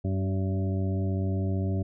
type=harmonic tone with a mistuned harmonic; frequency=95.6 Hz; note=G2; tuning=43 cents flat; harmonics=1 / 2 / 3 / 4 / 6 / 7; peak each=-26 / -32 / -36 / -38 / -42 / -43 dBFS; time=0.04-1.83 s; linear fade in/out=10 ms; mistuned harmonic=3; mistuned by=-16 cents; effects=none